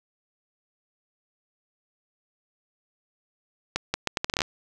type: accelerating click train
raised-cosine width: 0.2 ms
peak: -7 dBFS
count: 11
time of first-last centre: 3.76-4.418 s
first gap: 180 ms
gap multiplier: 0.74
effects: none

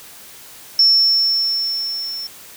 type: tone with level ramp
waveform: sine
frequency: 5400 Hz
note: E8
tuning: 41 cents sharp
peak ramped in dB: -8 to -25 dBFS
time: 0.79-2.27 s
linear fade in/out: 2 ms
effects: white hiss -40 dBFS RMS until 2.56 s

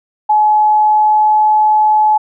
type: tone with pitch glide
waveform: sine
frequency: 850 to 855.4 Hz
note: G#5 to A5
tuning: +40 to -49 cents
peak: -7 dBFS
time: 0.29-2.18 s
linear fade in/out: 10 ms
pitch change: +11 cents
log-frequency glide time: 0.47-1.49 s
effects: none

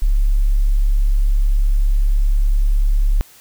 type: tone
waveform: sine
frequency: 35.05 Hz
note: C#1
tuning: 20 cents sharp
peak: -11 dBFS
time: 0.02-3.21 s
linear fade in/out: 0 ms
effects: white hiss -46 dBFS RMS until 3.4 s

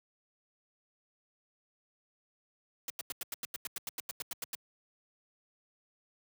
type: noise bursts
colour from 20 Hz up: white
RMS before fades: -38 dBFS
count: 16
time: 2.88-4.551 s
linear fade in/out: 2 ms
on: 21 ms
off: 89 ms
effects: high-pass 100 Hz 12 dB/octave

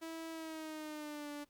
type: tone with pitch glide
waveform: sawtooth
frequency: 325.9 to 292 Hz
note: E4 to D4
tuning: -20 to -10 cents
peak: -39 dBFS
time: 0.01-1.45 s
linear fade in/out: 20 ms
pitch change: -190 cents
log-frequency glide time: 0.31-1.3 s
effects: pink hiss -75 dBFS RMS until 1.49 s

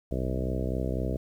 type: harmonic tone with a mistuned harmonic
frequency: 63.9 Hz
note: C2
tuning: 40 cents flat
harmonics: 1 / 2 / 3 / 4 / 5 / 6 / 7 / 8 / 9 / 10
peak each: -31 / -34 / -36 / -37 / -38 / -39 / -39 / -40 / -41 / -41 dBFS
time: 0.11-1.17 s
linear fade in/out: 5 ms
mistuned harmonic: 1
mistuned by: -38 cents
effects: 10-bit

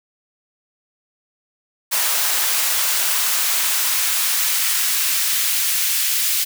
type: noise with high-pass filter sweep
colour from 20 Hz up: white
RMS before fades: -19 dBFS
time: 1.91-6.45 s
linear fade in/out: 20 ms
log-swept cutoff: 670 to 2300 Hz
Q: 0.77
effects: none

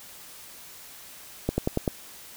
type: slowing click train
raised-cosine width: 2 ms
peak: -10 dBFS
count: 5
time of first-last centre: 1.49-1.878 s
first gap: 90 ms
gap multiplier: 1.05
effects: white hiss -46 dBFS RMS until 2.36 s

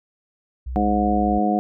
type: tone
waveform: sine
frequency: 63 Hz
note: B1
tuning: 35 cents sharp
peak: -26 dBFS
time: 0.66-1.39 s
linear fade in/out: 10 ms
type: harmonic tone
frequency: 103.83 Hz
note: G#2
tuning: in tune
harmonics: 2 / 3 / 4 / 5 / 6 / 7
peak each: -21 / -24 / -30 / -29 / -32 / -21 dBFS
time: 0.76-1.59 s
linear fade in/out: 0 ms
effects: none

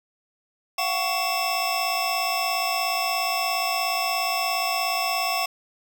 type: tone cluster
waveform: square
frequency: 695 / 752 / 1117 / 2673 / 5320 Hz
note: F5 / F#5 / C#6 / E7 / E8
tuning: -9 / +28 / +13 / +23 / +15 cents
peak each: -30 dBFS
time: 0.78-5.46 s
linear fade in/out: 5 ms
effects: none

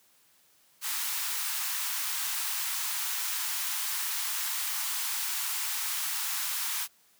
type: high-pass noise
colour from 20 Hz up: white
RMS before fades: -32 dBFS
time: 0.81-6.88 s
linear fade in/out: 50 ms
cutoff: 840 Hz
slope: 48 dB/octave
effects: white hiss -64 dBFS RMS until 7.19 s + high-pass 80 Hz 12 dB/octave

